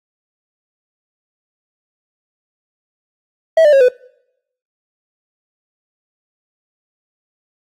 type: tone with pitch steps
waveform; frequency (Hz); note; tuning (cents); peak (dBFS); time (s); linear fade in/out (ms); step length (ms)
triangle; 648 / 594.2 / 544.9 / 499.7; E5 / D5 / C#5 / B4; -30 / +20 / -30 / +20; -4; 3.57-3.886; 5; 79
effects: noise-tail reverb RT60 0.8 s tail -25 dB re dry + AAC 48 kbps